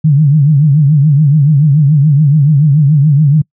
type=tone with vibrato; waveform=sine; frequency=146.83 Hz; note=D3; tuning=in tune; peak=-4 dBFS; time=0.04-3.42 s; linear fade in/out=10 ms; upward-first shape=triangle; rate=7 Hz; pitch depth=160 cents each way; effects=noise-tail reverb RT60 0.1 s tail -26 dB re dry